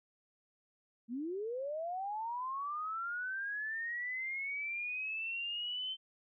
sine linear sweep, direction up, 220 to 3098 Hz, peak -36 dBFS, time 1.08-5.97 s, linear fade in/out 50 ms, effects none

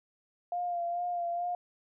sine tone with vibrato, 698.5 Hz, F5, in tune, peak -30 dBFS, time 0.52-1.55 s, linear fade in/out 2 ms, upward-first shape sine, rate 2.3 Hz, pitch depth 29 cents each way, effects none

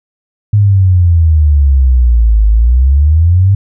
sine exponential two-way sweep, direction down then up, 105.6 to 51.91 to 100.5 Hz, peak -4 dBFS, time 0.53-3.55 s, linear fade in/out 5 ms, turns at 2.46 s, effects none

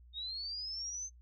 sine linear sweep, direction up, 3668 to 6272 Hz, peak -38 dBFS, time 0.13-1.1 s, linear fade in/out 50 ms, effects noise-tail reverb RT60 0.1 s tail -20 dB re dry + added 60 Hz sine -55 dBFS peak until 1.21 s

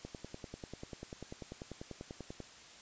click train, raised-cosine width 2 ms, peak -30 dBFS, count 25, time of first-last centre 0.05-2.403 s, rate 10.2 Hz, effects white hiss -55 dBFS RMS until 2.81 s + resampled to 16000 Hz

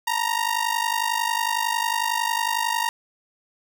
sawtooth ring-modulated tone, 932.3 Hz, A#5, in tune, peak -15 dBFS, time 0.07-2.89 s, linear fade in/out 0 ms, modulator 25.5 Hz, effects none

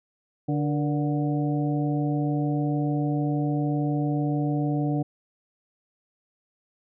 harmonic tone with a mistuned harmonic, 146.83 Hz, D3, in tune, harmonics 1 / 2 / 3 / 4 / 5, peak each -25 / -26 / -36 / -37 / -35 dBFS, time 0.48-5.03 s, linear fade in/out 10 ms, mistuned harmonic 3, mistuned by +110 cents, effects none

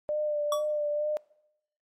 sine tone with vibrato, 597 Hz, D5, 28 cents sharp, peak -26 dBFS, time 0.09-1.17 s, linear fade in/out 0 ms, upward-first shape sine, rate 2.2 Hz, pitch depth 23 cents each way
square tone with exponential decay, 1139 Hz, C#6, 47 cents sharp, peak -25 dBFS, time 0.52-0.68 s, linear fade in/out 2 ms, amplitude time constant 34 ms
effects noise-tail reverb RT60 0.8 s tail -22 dB re dry + MP3 64 kbps

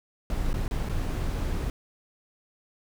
brown noise with dropouts, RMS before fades -28 dBFS, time 0.3-1.7 s, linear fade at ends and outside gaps 1 ms, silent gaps 0.531-0.541 / 0.68-0.71 / 0.889-0.894 s, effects none

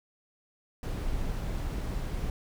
brown noise, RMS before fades -32 dBFS, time 0.83-2.3 s, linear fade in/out 2 ms, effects none

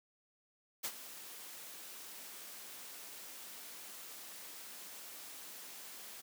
white noise with ADSR envelope, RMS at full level -37 dBFS, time 0.83-6.22 s, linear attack 19 ms, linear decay 60 ms, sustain -13 dB, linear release 19 ms, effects high-pass 200 Hz 12 dB/octave

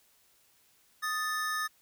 square tone pair together, 1244.5 / 1760 Hz, D#6 / A6, 0 / 0 cents, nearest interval tritone, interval 600 cents, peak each -34 / -34 dBFS, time 1.02-1.68 s, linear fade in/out 20 ms, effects white hiss -66 dBFS RMS until 1.81 s

